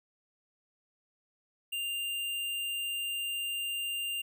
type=tone; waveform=square; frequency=2794 Hz; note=F7; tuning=in tune; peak=-33 dBFS; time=1.72-4.22 s; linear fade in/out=10 ms; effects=none